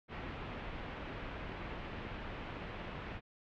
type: low-pass noise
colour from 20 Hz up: pink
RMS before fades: -44 dBFS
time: 0.08-3.21 s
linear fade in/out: 50 ms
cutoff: 2900 Hz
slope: 24 dB/octave
effects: none